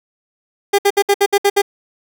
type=tone bursts; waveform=30% pulse; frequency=402.7 Hz; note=G4; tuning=47 cents sharp; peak=-7 dBFS; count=8; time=0.73-1.619 s; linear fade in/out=10 ms; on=56 ms; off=63 ms; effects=none

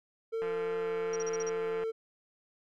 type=tone with pitch glide; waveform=triangle; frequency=451.4 to 448 Hz; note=A4 to A4; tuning=+44 to +31 cents; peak=-29 dBFS; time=0.32-1.92 s; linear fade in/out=20 ms; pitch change=-13 cents; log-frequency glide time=0.45-1.64 s
type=click train; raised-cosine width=0.5 ms; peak=-28 dBFS; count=246; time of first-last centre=0.42-1.836 s; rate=173 Hz
type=tone bursts; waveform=sine; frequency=5720 Hz; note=F8; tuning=41 cents sharp; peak=-38 dBFS; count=6; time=1.13-1.495 s; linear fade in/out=5 ms; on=30 ms; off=37 ms
effects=none

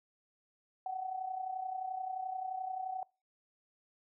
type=tone with amplitude modulation; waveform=sine; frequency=752 Hz; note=F#5; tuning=28 cents sharp; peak=-33 dBFS; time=0.86-3.03 s; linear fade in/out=2 ms; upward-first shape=sine; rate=31.5 Hz; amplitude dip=65%; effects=noise-tail reverb RT60 0.3 s tail -26 dB re dry

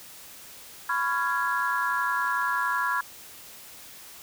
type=chord; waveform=sine; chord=C# dominant seventh; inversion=third; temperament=just; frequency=997.9 / 1108.7 / 1385.9 / 1663.1 Hz; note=B5 / C#6 / E#6 / G#6; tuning=+18 / 0 / -14 / +2 cents; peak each=-28 / -31 / -29 / -28 dBFS; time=0.89-3.01 s; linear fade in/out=5 ms; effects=tanh soft clip ceiling -14 dBFS + white hiss -46 dBFS RMS until 4.22 s

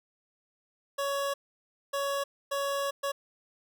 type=tone bursts at uneven times; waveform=25% pulse; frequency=559 Hz; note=C#5; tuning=14 cents sharp; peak=-25 dBFS; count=4; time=0.98-1.34 / 1.93-2.24 / 2.51-2.91 / 3.03-3.12 s; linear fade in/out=10 ms; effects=none

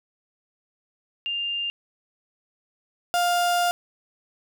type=tone pair in turn; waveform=sine / 35% pulse; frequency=2800 / 702.6 Hz; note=F7 / F5; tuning=+4 / +10 cents; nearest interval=2 octaves; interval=2394 cents; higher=first; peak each=-25 / -18 dBFS; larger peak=second; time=1.26-1.7 / 3.14-3.71 s; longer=second; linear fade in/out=0 ms; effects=none

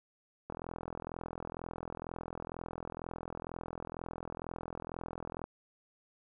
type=click train; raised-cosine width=1 ms; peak=-26 dBFS; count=209; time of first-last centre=0.5-5.441 s; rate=42.1 Hz; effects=none

